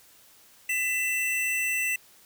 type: tone pair together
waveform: square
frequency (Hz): 1997.7 / 2678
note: B6 / E7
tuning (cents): +19 / +27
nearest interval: perfect fourth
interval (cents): 508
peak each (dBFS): -31 / -27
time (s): 0.69-1.96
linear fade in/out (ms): 5
effects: white hiss -56 dBFS RMS until 2.25 s